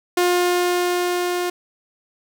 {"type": "tone with level ramp", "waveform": "sawtooth", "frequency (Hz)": 355.5, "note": "F4", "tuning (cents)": 31, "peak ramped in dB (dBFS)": [-11, -17], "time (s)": [0.17, 1.5], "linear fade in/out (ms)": 5, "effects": []}